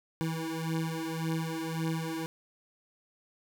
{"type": "beating tone pair", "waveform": "25% pulse", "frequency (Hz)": [161.3, 163.1], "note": ["E3", "E3"], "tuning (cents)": [-37, -18], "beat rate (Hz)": 1.8, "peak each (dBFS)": [-30, -31], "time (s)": [0.21, 2.26], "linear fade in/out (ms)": 0, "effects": []}